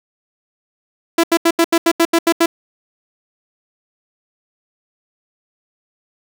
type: tone bursts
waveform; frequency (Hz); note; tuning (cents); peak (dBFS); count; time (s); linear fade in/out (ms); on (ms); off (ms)
sawtooth; 334.5; E4; +25; -6; 10; 1.18-2.46; 5; 56; 80
effects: none

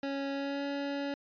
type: tone with pitch glide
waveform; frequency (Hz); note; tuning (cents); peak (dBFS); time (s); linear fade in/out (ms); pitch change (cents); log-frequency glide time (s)
25% pulse; 276.7 to 281.9; C#4 to C#4; -3 to +29; -29; 0.03-1.14; 2; +32; 0.31-0.64
effects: resampled to 11025 Hz

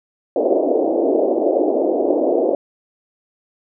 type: band-pass noise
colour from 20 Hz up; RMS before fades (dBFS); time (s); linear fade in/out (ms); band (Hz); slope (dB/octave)
pink; -17; 0.36-2.55; 2; 290 to 670; 48
effects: none

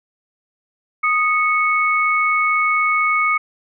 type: tone pair together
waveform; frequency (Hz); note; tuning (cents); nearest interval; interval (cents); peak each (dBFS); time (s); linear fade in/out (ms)
sine; 1242.5 / 2209; D#6 / C#7; -3 / -7; minor seventh; 996; -17; 1.03-3.38; 10
effects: none

